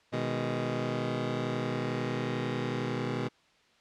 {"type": "chord", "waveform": "15% pulse", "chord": "G# minor", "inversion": "first", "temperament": "just", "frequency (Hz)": [124.59, 155.74, 207.7], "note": ["B2", "D#3", "G#3"], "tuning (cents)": [16, 2, 0], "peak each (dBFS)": [-26, -30, -30], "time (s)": [0.12, 3.29], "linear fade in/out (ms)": 20, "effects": ["white hiss -64 dBFS RMS until 3.8 s", "low-pass 4000 Hz 12 dB/octave"]}